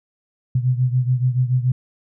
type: beating tone pair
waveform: sine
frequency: 124.6 / 131.6 Hz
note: B2 / C3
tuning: +16 / +10 cents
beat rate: 7 Hz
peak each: -17 / -21 dBFS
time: 0.55-1.72 s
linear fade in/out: 5 ms
effects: none